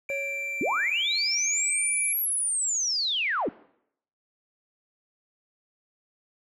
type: tone with pitch glide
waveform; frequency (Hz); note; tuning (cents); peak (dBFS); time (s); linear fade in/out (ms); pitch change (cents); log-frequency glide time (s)
triangle; 2349 to 2334; D7 to D7; 0 to -11; -29; 0.09-2.13; 2; -11; 0.93-1.03
type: tone with exponential decay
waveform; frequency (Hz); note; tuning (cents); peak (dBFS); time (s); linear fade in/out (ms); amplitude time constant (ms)
triangle; 554.4; C#5; 0; -27; 0.1-1.12; 0; 220
type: linear two-way sweep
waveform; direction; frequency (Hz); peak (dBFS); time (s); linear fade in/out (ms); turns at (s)
sine; up then down; 207.9 to 11700 to 207.9; -24; 0.61-3.49; 2; 2.2
effects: noise-tail reverb RT60 0.7 s tail -20 dB re dry